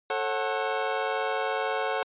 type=chord; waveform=25% pulse; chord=F# minor; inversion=first; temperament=equal with one note detuned; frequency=440 / 542 / 740 Hz; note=A4 / C#5 / F#5; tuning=0 / -39 / 0 cents; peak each=-27 dBFS; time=0.1-2.03 s; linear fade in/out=2 ms; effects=resampled to 8000 Hz